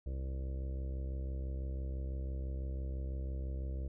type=harmonic tone; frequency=66 Hz; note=C2; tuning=16 cents sharp; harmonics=1 / 2 / 3 / 4 / 5 / 6 / 7 / 8 / 9; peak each=-36 / -47 / -55 / -58 / -53 / -61 / -56 / -58 / -58 dBFS; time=0.06-3.88 s; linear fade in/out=5 ms; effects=none